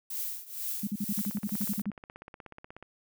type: noise with tremolo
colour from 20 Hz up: violet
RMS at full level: -33 dBFS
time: 0.1-1.82 s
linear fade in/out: 5 ms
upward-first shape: triangle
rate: 2.1 Hz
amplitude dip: 90%
type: tone bursts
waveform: sine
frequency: 205 Hz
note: G#3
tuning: 22 cents flat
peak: -28 dBFS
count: 13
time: 0.83-1.904 s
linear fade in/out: 5 ms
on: 42 ms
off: 44 ms
type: click train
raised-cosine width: 0.5 ms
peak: -30 dBFS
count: 28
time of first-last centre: 1.19-2.826 s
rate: 16.5 Hz
effects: none